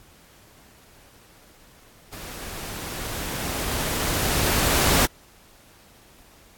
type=noise with level ramp; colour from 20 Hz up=pink; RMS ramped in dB=-38 to -18 dBFS; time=2.12-5.06 s; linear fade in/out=10 ms; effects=pink hiss -53 dBFS RMS until 6.57 s + AAC 64 kbps